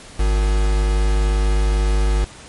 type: tone with quantisation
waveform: triangle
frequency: 51.1 Hz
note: G#1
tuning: 27 cents flat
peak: -12 dBFS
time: 0.19-2.25 s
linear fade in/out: 10 ms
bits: 4
effects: pink hiss -40 dBFS RMS until 2.48 s + MP3 48 kbps